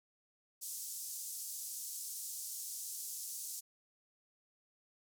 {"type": "band-pass noise", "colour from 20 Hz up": "pink", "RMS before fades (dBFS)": -44, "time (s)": [0.61, 3.61], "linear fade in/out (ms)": 20, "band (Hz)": [6000, 15000], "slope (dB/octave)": 24, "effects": []}